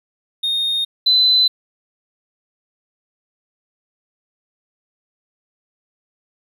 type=tone pair in turn; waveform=triangle; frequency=3693 / 4025 Hz; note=A#7 / B7; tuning=-17 / +32 cents; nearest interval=minor second; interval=149 cents; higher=second; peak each=-15 / -7 dBFS; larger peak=second; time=0.43-0.85 / 1.06-1.48 s; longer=neither; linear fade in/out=10 ms; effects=tanh soft clip ceiling -9 dBFS